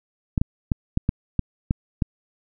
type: clicks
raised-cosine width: 5 ms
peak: -7 dBFS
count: 8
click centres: 0.378 / 0.415 / 0.718 / 0.974 / 1.091 / 1.393 / 1.709 / 2.022 s
effects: none